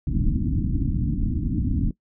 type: low-pass noise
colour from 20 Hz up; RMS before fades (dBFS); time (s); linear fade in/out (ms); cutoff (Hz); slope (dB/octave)
pink; -23; 0.07-1.91; 2; 310; 96
effects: noise-tail reverb RT60 0.1 s tail -20 dB re dry

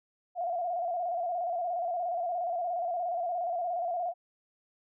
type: tone with vibrato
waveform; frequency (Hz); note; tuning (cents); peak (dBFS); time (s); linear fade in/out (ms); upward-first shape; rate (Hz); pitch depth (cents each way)
sine; 698.5; F5; 0; -29; 0.35-4.14; 50; square; 17; 60
effects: none

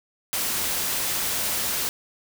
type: noise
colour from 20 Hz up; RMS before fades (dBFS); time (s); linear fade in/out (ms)
white; -26; 0.33-1.89; 0
effects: none

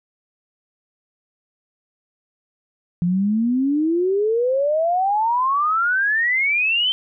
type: exponential sweep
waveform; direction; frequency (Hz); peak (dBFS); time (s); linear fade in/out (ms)
sine; up; 170 to 3130; -16; 3.02-6.92; 0
effects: none

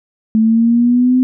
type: linear sweep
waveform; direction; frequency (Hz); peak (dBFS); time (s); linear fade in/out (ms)
sine; up; 218.2 to 257.1; -8; 0.35-1.23; 0
effects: none

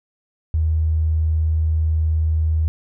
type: tone with tanh clipping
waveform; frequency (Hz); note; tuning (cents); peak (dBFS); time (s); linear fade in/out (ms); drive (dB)
triangle; 79.3; D#2; +33; -15; 0.54-2.68; 0; 3
effects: none

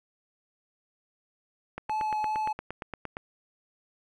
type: click train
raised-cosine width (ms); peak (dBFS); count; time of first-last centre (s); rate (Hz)
0.5; -20; 13; 1.78-3.169; 8.64
type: tone with vibrato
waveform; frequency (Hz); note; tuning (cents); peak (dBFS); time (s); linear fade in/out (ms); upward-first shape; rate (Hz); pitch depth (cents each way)
triangle; 859; A5; -42; -25; 1.89-2.53; 10; triangle; 2.5; 12
effects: none

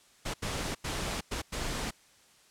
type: noise bursts at uneven times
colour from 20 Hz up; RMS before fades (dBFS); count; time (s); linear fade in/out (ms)
pink; -34; 5; 0.25-0.34 / 0.42-0.75 / 0.84-1.21 / 1.31-1.42 / 1.52-1.91; 10
effects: white hiss -61 dBFS RMS until 2.5 s + low-pass 9000 Hz 12 dB/octave

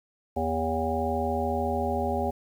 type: harmonic tone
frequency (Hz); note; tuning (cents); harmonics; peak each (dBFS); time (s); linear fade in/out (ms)
80.6; E2; -38; 1 / 3 / 5 / 7 / 9 / 10; -32 / -32 / -32 / -32 / -32 / -32; 0.36-2.31; 10
effects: 9-bit

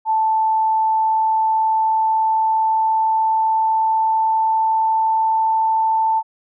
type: tone with pitch glide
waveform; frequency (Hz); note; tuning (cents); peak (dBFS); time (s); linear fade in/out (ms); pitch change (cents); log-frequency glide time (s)
sine; 880 to 886.6; A5 to A5; 0 to +13; -14; 0.05-6.23; 50; +13; 0.5-5.48
effects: none

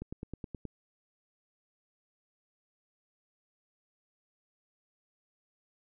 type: click train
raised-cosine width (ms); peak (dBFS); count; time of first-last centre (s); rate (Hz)
3; -26; 7; 0.02-0.653; 9.48
effects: none

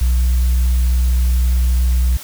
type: tone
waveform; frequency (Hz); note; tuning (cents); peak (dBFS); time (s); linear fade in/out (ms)
sine; 61.74; B1; 0; -9; 0.01-2.17; 5
effects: tanh soft clip ceiling -10 dBFS + white hiss -34 dBFS RMS until 2.23 s

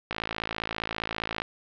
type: click train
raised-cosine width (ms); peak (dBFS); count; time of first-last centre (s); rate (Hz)
0.3; -13; 73; 0.11-1.419; 55
effects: low-pass 5000 Hz 12 dB/octave

